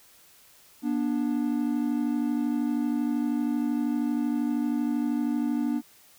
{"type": "tone pair together", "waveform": "triangle", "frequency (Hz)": [240.9, 293.7], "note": ["B3", "D4"], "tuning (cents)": [-43, 0], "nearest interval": "minor third", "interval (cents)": 343, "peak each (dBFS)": -25, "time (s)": [0.82, 5.82], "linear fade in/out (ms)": 50, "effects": ["white hiss -56 dBFS RMS until 6.18 s"]}